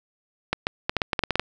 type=clicks; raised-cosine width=0.3 ms; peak=-6 dBFS; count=11; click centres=0.53 / 0.669 / 0.895 / 0.967 / 1.018 / 1.132 / 1.192 / 1.237 / 1.307 / 1.356 / 1.396 s; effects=none